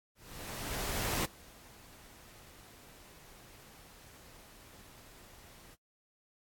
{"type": "noise with ADSR envelope", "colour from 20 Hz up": "pink", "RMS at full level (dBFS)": -33, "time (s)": [0.15, 5.76], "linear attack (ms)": 1100, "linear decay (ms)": 7, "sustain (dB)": -23, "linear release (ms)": 28, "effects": ["noise-tail reverb RT60 0.1 s tail -19 dB re dry", "AAC 64 kbps"]}